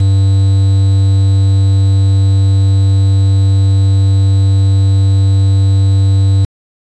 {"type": "tone with quantisation", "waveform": "triangle", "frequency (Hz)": 97.4, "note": "G2", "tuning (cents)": -11, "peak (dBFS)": -4, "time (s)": [0, 6.45], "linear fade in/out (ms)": 5, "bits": 5, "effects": ["resampled to 22050 Hz"]}